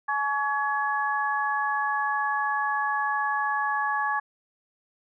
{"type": "tone cluster", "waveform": "sine", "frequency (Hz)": [848, 1129, 1687], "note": ["G#5", "C#6", "G#6"], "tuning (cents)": [36, 31, 27], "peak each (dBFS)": -28, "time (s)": [0.08, 4.2], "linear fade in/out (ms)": 10, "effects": []}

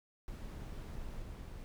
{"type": "noise with level steps", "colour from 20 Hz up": "brown", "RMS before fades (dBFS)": [-44, -46], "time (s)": [0.28, 1.64], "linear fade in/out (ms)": 0, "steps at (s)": 1.22, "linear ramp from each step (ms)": 2, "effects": []}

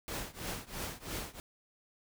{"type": "noise with tremolo", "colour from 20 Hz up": "pink", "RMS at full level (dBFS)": -37, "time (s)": [0.08, 1.4], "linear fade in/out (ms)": 0, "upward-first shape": "triangle", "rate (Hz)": 3, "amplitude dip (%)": 95, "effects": []}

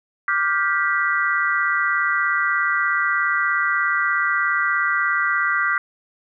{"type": "chord", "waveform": "sine", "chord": "G dominant seventh", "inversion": "second", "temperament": "just", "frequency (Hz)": [1176, 1411.2, 1568, 1960], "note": ["D6", "F6", "G6", "B6"], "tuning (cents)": [2, 18, 0, -14], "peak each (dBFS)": -23, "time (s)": [0.28, 5.78], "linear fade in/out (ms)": 2, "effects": []}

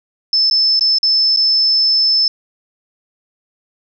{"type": "tone with dropouts", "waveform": "sine", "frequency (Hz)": 5260, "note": "E8", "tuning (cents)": -5, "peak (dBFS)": -10, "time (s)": [0.33, 2.28], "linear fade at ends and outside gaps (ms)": 2, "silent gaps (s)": [[0.5, 0.51], [0.794, 0.809], [0.985, 1.03], [1.363, 1.371]], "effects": []}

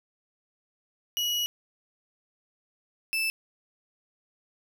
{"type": "tone pair in turn", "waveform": "35% pulse", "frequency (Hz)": [2914, 2639], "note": ["F#7", "E7"], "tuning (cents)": [-27, 1], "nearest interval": "major second", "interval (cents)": 172, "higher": "first", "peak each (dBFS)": -24, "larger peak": "neither", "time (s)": [[1.17, 1.46], [3.13, 3.3]], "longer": "first", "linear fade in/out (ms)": 0, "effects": []}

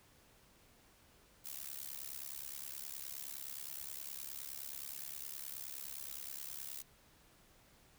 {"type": "noise with amplitude modulation", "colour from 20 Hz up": "blue", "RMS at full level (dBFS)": -42, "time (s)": [1.44, 6.83], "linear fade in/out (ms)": 20, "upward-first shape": "sine", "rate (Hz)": 69.6, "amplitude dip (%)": 100, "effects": ["pink hiss -66 dBFS RMS until 7.98 s"]}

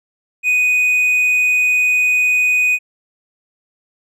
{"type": "tone", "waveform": "triangle", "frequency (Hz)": 2489, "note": "D#7", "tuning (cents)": 0, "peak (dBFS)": -10, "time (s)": [0.43, 2.79], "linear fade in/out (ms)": 50, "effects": []}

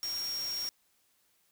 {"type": "tone in noise", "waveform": "sine", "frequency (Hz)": 5570, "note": "F8", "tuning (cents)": -5, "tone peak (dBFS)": -33, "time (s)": [0.03, 0.69], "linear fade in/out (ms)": 0, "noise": "white", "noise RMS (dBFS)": -44, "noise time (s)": [0.03, 0.69], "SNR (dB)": 8, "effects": ["white hiss -71 dBFS RMS until 1.51 s"]}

